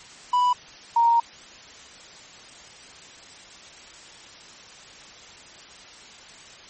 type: tone pair in turn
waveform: triangle / sine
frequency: 987.8 / 932.4 Hz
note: B5 / A#5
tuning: 0 / 0 cents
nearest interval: minor second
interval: 100 cents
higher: first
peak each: -15 dBFS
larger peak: neither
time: 0.33-0.53 / 0.96-1.2 s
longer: second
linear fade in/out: 5 ms
effects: white hiss -45 dBFS RMS until 6.69 s + MP3 32 kbps